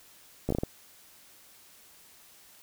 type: slowing click train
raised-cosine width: 2 ms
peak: -15 dBFS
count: 6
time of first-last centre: 0.49-0.635 s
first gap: 14 ms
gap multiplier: 1.37
effects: white hiss -56 dBFS RMS until 2.62 s